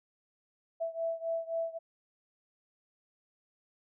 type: beating tone pair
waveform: sine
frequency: 659.3 / 663.1 Hz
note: E5 / E5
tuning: 0 / +10 cents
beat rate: 3.8 Hz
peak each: -34 / -36 dBFS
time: 0.8-1.79 s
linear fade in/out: 20 ms
effects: none